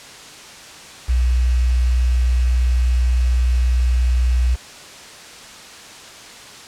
sine tone with quantisation, 61.74 Hz, B1, in tune, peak -13 dBFS, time 1.08-4.56 s, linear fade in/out 20 ms, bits 6, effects white hiss -38 dBFS RMS until 6.67 s + low-pass 7000 Hz 12 dB/octave

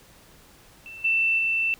sine tone with level steps, 2672 Hz, E7, 23 cents sharp, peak -38 / -19 / -21 dBFS, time 0.86-1.74 s, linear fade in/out 0 ms, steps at 1.04 / 1.38 s, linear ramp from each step 10 ms, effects pink hiss -53 dBFS RMS until 1.79 s

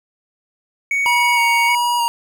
triangle tone, 2234 Hz, C#7, 13 cents sharp, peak -14 dBFS, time 0.91-1.75 s, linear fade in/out 2 ms
square tone with vibrato, 951 Hz, A#5, 34 cents sharp, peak -16 dBFS, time 1.06-2.08 s, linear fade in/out 0 ms, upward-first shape square, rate 1.6 Hz, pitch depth 18 cents each way
effects none

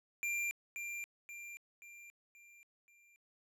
square tone with echo, 2379 Hz, D7, 22 cents sharp, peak -35 dBFS, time 0.23-0.51 s, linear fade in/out 0 ms, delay 530 ms, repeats 5, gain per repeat -6 dB, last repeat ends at 3.16 s, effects low-pass 12000 Hz 12 dB/octave

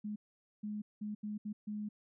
sine tone bursts at uneven times, 210 Hz, G#3, 19 cents sharp, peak -37 dBFS, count 6, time 0.04-0.16 / 0.63-0.82 / 1.01-1.15 / 1.23-1.38 / 1.45-1.53 / 1.67-1.89 s, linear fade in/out 10 ms, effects none

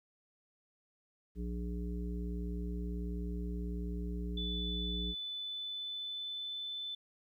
harmonic tone, 59.3 Hz, A#1, 30 cents sharp, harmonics 1 / 3 / 5 / 7, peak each -37 / -41 / -47 / -48 dBFS, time 1.35-5.15 s, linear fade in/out 50 ms
sine tone with pitch glide, 3485 to 3517 Hz, A7 to A7, -17 to -1 cents, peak -38 dBFS, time 4.37-6.95 s, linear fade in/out 5 ms, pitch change +16 cents, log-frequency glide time 4.55-6.73 s
effects 12-bit

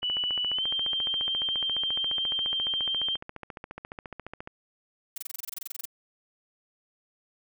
sine tone with pitch glide, 2961 to 3155 Hz, F#7 to G7, +1 to +10 cents, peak -26 dBFS, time 0.02-3.17 s, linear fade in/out 20 ms, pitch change +109 cents, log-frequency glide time 0.53-0.65 s
click train, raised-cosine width 0.5 ms, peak -23 dBFS, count 65, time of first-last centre 0.03-4.474 s, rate 14.4 Hz
blue noise bursts, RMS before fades -35 dBFS, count 16, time 5.16-5.855 s, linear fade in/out 5 ms, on 20 ms, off 25 ms
effects none

